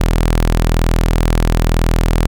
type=tone; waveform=sawtooth; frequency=41.02 Hz; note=E1; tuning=8 cents flat; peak=-7 dBFS; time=0-2.27 s; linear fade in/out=10 ms; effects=none